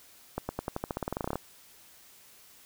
accelerating click train, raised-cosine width 1 ms, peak -17 dBFS, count 18, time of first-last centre 0.38-1.356 s, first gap 110 ms, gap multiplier 0.91, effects white hiss -56 dBFS RMS until 2.65 s

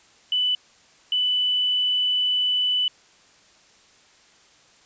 sine tone bursts at uneven times, 2987 Hz, F#7, 16 cents sharp, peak -19 dBFS, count 2, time 0.32-0.55 / 1.12-2.88 s, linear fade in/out 2 ms, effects white hiss -55 dBFS RMS until 4.85 s + resampled to 16000 Hz

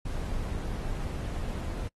brown noise, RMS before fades -33 dBFS, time 0.05-1.88 s, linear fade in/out 5 ms, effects noise-tail reverb RT60 0.1 s tail -26 dB re dry + AAC 32 kbps

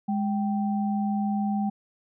sine tone pair together, 206.6 / 780 Hz, G#3 / G5, -9 / -9 cents, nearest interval octave + major seventh, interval 2300 cents, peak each -24 / -31 dBFS, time 0.08-1.7 s, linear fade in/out 10 ms, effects none

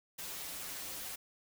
white noise with comb filter, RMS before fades -43 dBFS, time 0.18-1.16 s, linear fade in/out 10 ms, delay 8.6 ms, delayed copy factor -0.85, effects none

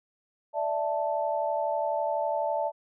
sine chord, D suspended second, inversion none, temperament equal, 587.3 / 659.3 / 880 Hz, D5 / E5 / A5, 0 / 0 / 0 cents, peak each -30 dBFS, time 0.53-2.72 s, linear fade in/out 50 ms, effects none

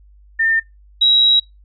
sine tone pair in turn, 1806 / 3856 Hz, A6 / B7, +45 / -42 cents, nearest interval octave + minor second, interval 1313 cents, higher second, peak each -13 / -9 dBFS, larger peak second, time 0.39-0.6 / 1.01-1.4 s, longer second, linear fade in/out 10 ms, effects noise-tail reverb RT60 0.2 s tail -24 dB re dry + added 50 Hz sine -44 dBFS peak until 1.64 s

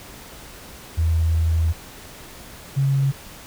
sine tone pair in turn, 81.5 / 137.07 Hz, E2 / C#3, -19 / -19 cents, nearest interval major sixth, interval 900 cents, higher second, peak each -16 dBFS, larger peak neither, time 0.97-1.73 / 2.76-3.12 s, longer first, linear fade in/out 20 ms, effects pink hiss -41 dBFS RMS until 3.46 s

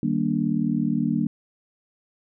sine chord, Eb major seventh, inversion none, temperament just, 155.56 / 194.45 / 233.3 / 291.7 Hz, Eb3 / G3 / Bb3 / D4, 0 / -14 / +2 / -12 cents, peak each -28 / -26 / -24 / -27 dBFS, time 0.03-1.27 s, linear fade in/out 2 ms, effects none

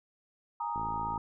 sine chord, Ab suspended second, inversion none, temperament equal, 830.6 / 932.3 / 1244.5 Hz, Ab5 / Bb5 / Eb6, 0 / 0 / 0 cents, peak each -39 / -33 / -39 dBFS, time 0.6-1.18 s, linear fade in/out 5 ms
click train, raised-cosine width 3 ms, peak -30 dBFS, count 24, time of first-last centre 0.76-1.177 s, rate 55.1 Hz
effects none

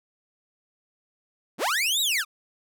sawtooth linear two-way sweep, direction up then down, 124.3 to 3937 to 1133 Hz, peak -19 dBFS, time 1.58-2.25 s, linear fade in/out 50 ms, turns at 2.01 s, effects none

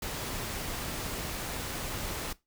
pink noise, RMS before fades -36 dBFS, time 0.02-2.33 s, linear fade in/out 5 ms, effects noise-tail reverb RT60 0.2 s tail -19 dB re dry

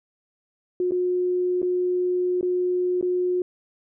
sine tone with dropouts, 360.9 Hz, F#4, 43 cents flat, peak -20 dBFS, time 0.8-3.42 s, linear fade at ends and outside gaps 2 ms, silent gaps 0.91-0.919 / 1.618-1.628 / 2.411-2.428 / 3.012-3.026 s, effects none

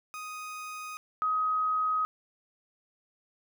30% pulse / sine tone pair in turn, 1248 / 1261 Hz, D#6 / D#6, +5 / +23 cents, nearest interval unison, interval 18 cents, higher second, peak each -35 / -25 dBFS, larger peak second, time 0.14-0.97 / 1.22-2.05 s, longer neither, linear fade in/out 0 ms, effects none

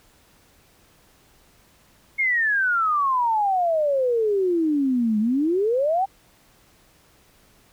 sine exponential two-way sweep, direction down then up, 2186 to 207.7 to 803 Hz, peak -18 dBFS, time 2.18-6.06 s, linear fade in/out 20 ms, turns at 5.19 s, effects pink hiss -57 dBFS RMS until 7.72 s

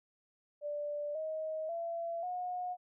sine tone with pitch steps, 587.3 / 629.5 / 674.6 / 723.1 Hz, D5 / D#5 / E5 / F#5, 0 / +20 / +40 / -40 cents, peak -35 dBFS, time 0.61-2.77 s, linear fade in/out 50 ms, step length 540 ms, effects none

